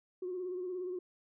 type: tone with vibrato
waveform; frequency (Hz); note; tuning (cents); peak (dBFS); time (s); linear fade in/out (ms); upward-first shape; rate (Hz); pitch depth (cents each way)
sine; 364; F#4; -28; -35; 0.22-0.99; 5; sine; 17; 46
effects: tanh soft clip ceiling -31 dBFS